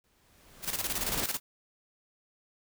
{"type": "noise with exponential growth", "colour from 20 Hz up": "pink", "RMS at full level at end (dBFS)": -32, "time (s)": [0.04, 1.24], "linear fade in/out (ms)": 0, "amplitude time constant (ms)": 260}
{"type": "noise with tremolo", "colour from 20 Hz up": "white", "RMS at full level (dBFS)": -31, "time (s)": [0.62, 1.4], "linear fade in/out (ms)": 50, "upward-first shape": "square", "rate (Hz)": 18, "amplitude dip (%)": 70}
{"effects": []}